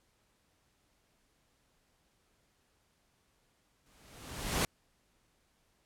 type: noise with exponential growth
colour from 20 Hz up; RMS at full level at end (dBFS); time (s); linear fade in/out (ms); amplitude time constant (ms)
pink; -28; 3.86-4.65; 1; 170
effects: pink hiss -73 dBFS RMS until 5.85 s + low-pass 12000 Hz 12 dB/octave